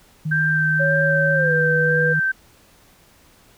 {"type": "tone", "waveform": "sine", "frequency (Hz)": 155.56, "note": "D#3", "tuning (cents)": 0, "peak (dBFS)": -21, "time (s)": [0.25, 2.2], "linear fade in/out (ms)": 10}
{"type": "tone with vibrato", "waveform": "sine", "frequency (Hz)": 1568, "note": "G6", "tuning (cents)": 0, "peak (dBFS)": -17, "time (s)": [0.31, 2.32], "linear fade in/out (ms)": 10, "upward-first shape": "sine", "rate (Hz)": 1.9, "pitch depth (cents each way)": 15}
{"type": "tone with pitch glide", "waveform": "sine", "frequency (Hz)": [556, 489.7], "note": ["C#5", "B4"], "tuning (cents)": [5, -15], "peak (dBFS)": -20, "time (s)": [0.79, 2.14], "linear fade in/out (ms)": 20, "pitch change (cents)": -220, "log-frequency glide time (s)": [1.33, 1.53]}
{"effects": ["pink hiss -53 dBFS RMS until 3.57 s"]}